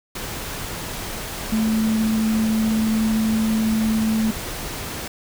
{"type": "tone in noise", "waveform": "sine", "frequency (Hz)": 220, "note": "A3", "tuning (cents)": 0, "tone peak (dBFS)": -17, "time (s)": [1.52, 4.31], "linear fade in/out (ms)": 5, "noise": "pink", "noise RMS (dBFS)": -30, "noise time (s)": [0.15, 5.08], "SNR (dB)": 10, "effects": []}